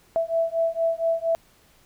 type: beating tone pair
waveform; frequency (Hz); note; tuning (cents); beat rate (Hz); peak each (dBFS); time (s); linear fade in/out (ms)
sine; 659 / 663.3; E5 / E5; -1 / +11; 4.3; -24; 0.16-1.35; 0
effects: pink hiss -58 dBFS RMS until 1.85 s